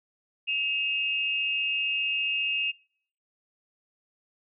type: tone pair together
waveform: sine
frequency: 2559 / 2794 Hz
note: D#7 / F7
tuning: +48 / 0 cents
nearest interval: major second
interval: 152 cents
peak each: -28 dBFS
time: 0.47-2.72 s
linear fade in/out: 20 ms
effects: noise-tail reverb RT60 0.6 s tail -26 dB re dry